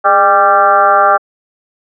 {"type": "tone with frequency modulation", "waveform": "sine", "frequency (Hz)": 987.8, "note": "B5", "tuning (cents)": 0, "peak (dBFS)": -5, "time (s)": [0.04, 1.18], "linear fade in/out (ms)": 20, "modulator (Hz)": 192, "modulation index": 2.4, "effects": ["high-pass 400 Hz 12 dB/octave"]}